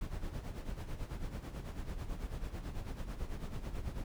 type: noise with tremolo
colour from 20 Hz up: brown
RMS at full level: -38 dBFS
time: 0.01-4.04 s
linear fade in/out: 2 ms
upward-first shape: sine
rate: 9.1 Hz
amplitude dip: 65%
effects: none